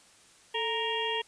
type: harmonic tone with a mistuned harmonic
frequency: 466.2 Hz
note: A#4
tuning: in tune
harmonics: 1 / 2 / 4 / 5 / 6 / 7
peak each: -34 / -34 / -37 / -43 / -35 / -35 dBFS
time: 0.54-1.22 s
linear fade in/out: 10 ms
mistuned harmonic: 1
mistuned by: -90 cents
effects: white hiss -58 dBFS RMS until 1.27 s + resampled to 22050 Hz